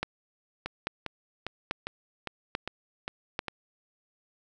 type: two click trains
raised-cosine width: 0.3 ms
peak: -13 / -17 dBFS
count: 5 / 8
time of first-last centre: 0.03-3.391 / 0.66-3.483 s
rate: 1.19 / 2.48 Hz
effects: none